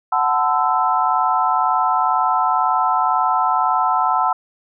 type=chord; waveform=sine; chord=F# half-diminished seventh; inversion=none; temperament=equal with one note detuned; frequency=740 / 880 / 1022 / 1318.5 Hz; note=F#5 / A5 / C6 / E6; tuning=0 / 0 / -41 / 0 cents; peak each=-20 dBFS; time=0.12-4.33 s; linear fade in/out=5 ms; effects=none